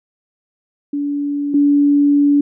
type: tone pair in turn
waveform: sine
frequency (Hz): 287.2 / 287.2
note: D4 / D4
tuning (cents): -39 / -39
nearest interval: unison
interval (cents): 0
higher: neither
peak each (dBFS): -17 / -9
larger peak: second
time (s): 0.93-1.54 / 1.54-2.41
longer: second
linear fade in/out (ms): 5
effects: none